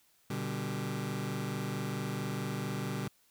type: chord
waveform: sawtooth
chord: G major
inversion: first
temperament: just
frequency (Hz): 122.5 / 147 / 196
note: B2 / D3 / G3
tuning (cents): -14 / +2 / 0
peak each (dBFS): -34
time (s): 0.3-3.08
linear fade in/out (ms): 5
effects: white hiss -68 dBFS RMS until 3.3 s